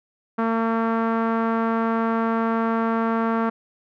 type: tone with low-pass filter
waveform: sawtooth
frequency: 226.8 Hz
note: A#3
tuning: 47 cents flat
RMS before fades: -22 dBFS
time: 0.38-3.5 s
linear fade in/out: 10 ms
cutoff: 1300 Hz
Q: 2.3
effects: none